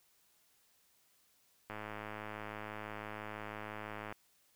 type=click train; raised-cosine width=0.5 ms; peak=-28 dBFS; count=258; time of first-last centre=1.7-4.125 s; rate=106 Hz; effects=white hiss -71 dBFS RMS until 4.55 s